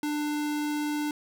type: tone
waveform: square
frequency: 297.3 Hz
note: D4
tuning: 21 cents sharp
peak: -28 dBFS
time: 0.03-1.11 s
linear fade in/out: 2 ms
effects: none